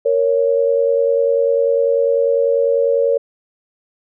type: tone pair together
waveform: sine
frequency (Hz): 465.9 / 556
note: A#4 / C#5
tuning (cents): -1 / +5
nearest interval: minor third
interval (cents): 306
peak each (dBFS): -15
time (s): 0.05-3.18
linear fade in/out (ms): 10
effects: none